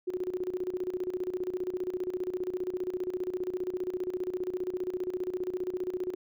sine tone with tremolo, 364.5 Hz, F#4, 26 cents flat, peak -28 dBFS, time 0.07-6.15 s, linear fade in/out 10 ms, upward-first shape square, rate 15 Hz, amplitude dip 75%, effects none

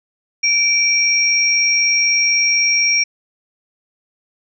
sine tone pair together, 2336 / 5604 Hz, D7 / F8, -10 / +5 cents, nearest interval octave + minor third, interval 1515 cents, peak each -15 dBFS, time 0.43-3.04 s, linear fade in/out 10 ms, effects none

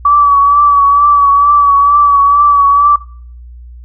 sine tone with vibrato, 1145 Hz, D6, 44 cents flat, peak -4 dBFS, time 0.05-2.96 s, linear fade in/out 5 ms, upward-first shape triangle, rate 2.2 Hz, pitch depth 41 cents each way, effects noise-tail reverb RT60 0.5 s tail -20 dB re dry + added 60 Hz sine -29 dBFS peak until 3.84 s

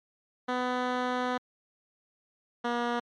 10% pulse tone pair in turn, 250 / 239.1 Hz, B3 / A#3, +21 / +44 cents, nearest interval minor second, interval 77 cents, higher first, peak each -19 dBFS, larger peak neither, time 0.48-1.38 / 2.64-3 s, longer first, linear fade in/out 10 ms, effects low-pass 3000 Hz 12 dB/octave + MP3 96 kbps

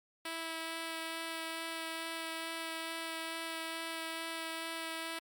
5% pulse tone with vibrato, 327 Hz, E4, 14 cents flat, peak -27 dBFS, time 0.25-5.19 s, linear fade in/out 5 ms, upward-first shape sine, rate 2.3 Hz, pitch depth 9 cents each way, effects Opus 48 kbps

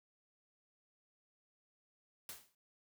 white noise with exponential decay, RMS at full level -44 dBFS, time 2.29-2.55 s, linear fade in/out 2 ms, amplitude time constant 55 ms, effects none

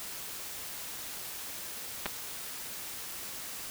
clicks, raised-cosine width 0.3 ms, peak -16 dBFS, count 2, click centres 2.058 / 2.063 s, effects white hiss -41 dBFS RMS until 3.7 s

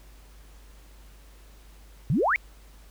sine exponential sweep, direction up, 117.2 to 2350 Hz, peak -20 dBFS, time 2.1-2.36 s, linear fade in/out 0 ms, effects added 50 Hz sine -48 dBFS peak until 2.9 s + pink hiss -57 dBFS RMS until 2.9 s

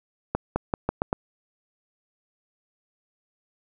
accelerating click train, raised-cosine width 1 ms, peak -9 dBFS, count 6, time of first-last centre 0.35-1.129 s, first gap 210 ms, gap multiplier 0.85, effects none

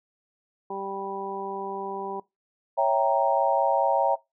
harmonic tone, 195.9 Hz, G3, 1 cent flat, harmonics 1 / 2 / 3 / 4 / 5, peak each -42 / -34 / -43 / -35 / -36 dBFS, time 0.7-2.2 s, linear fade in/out 5 ms
sine chord, C# diminished seventh, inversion none, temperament equal, 554.4 / 659.3 / 784 / 932.3 Hz, C#5 / E5 / G5 / Bb5, 0 / 0 / 0 / 0 cents, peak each -25 dBFS, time 2.77-4.16 s, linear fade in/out 20 ms
effects noise-tail reverb RT60 0.2 s tail -21 dB re dry

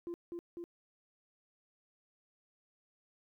sine tone with echo, 344.1 Hz, F4, 26 cents flat, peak -36 dBFS, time 0.07-0.14 s, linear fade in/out 0 ms, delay 250 ms, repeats 2, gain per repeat -2 dB, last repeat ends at 0.64 s, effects tanh soft clip ceiling -36 dBFS + 13-bit

